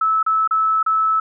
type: tone with dropouts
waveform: sine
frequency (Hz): 1305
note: E6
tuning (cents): -18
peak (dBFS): -14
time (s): 0.01-1.2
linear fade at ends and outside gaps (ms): 5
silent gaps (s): 0.229-0.263 / 0.476-0.509 / 0.829-0.862
effects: none